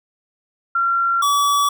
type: tone pair in turn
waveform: sine / square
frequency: 1371 / 1143.6 Hz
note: F6 / D6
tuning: -32 / -46 cents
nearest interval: minor third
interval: 314 cents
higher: first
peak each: -15 dBFS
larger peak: neither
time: 0.75-1.22 / 1.22-1.69 s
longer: neither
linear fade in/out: 5 ms
effects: none